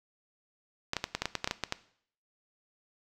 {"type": "clicks", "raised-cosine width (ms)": 0.2, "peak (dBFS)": -12, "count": 12, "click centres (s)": [0.934, 0.967, 1.041, 1.15, 1.22, 1.256, 1.353, 1.444, 1.475, 1.511, 1.637, 1.724], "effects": ["noise-tail reverb RT60 0.6 s tail -17 dB re dry"]}